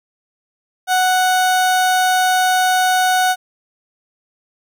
30% pulse tone, 740 Hz, F#5, in tune, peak -10 dBFS, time 0.87-3.36 s, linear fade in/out 50 ms, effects none

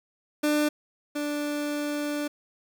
30% pulse tone pair in turn, 298.1 / 293.7 Hz, D4 / D4, +26 / 0 cents, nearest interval unison, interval 26 cents, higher first, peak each -19 / -25 dBFS, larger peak first, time 0.43-0.69 / 1.15-2.28 s, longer second, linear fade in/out 10 ms, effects 9-bit

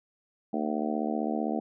harmonic tone, 75.6 Hz, D#2, 49 cents flat, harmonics 3 / 4 / 5 / 6 / 7 / 8 / 9 / 10, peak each -31 / -33 / -38 / -38 / -40 / -41 / -36 / -37 dBFS, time 0.53-1.6 s, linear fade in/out 5 ms, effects none

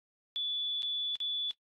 sine tone with dropouts, 3453 Hz, A7, 33 cents flat, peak -31 dBFS, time 0.36-1.51 s, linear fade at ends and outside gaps 0 ms, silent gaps 0.822-0.83 / 1.156-1.203 s, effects noise-tail reverb RT60 0.1 s tail -19 dB re dry + AAC 32 kbps

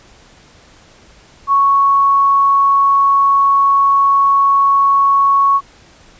sine tone, 1108.7 Hz, C#6, in tune, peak -8 dBFS, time 1.47-5.61 s, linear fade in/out 50 ms, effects pink hiss -45 dBFS RMS until 6.19 s + resampled to 16000 Hz

